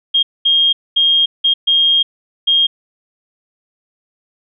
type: tone bursts at uneven times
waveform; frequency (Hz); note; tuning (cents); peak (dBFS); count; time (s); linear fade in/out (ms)
sine; 3233; G#7; -47; -9; 6; 0.14-0.23 / 0.45-0.73 / 0.96-1.26 / 1.44-1.54 / 1.67-2.03 / 2.47-2.67; 10
effects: none